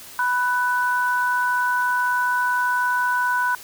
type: tone pair together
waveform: sine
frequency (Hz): 987.8 / 1492.3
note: B5 / F#6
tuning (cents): 0 / +14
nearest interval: perfect fifth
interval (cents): 714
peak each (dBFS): -21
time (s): 0.19-3.55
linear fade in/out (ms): 2
effects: white hiss -41 dBFS RMS until 3.63 s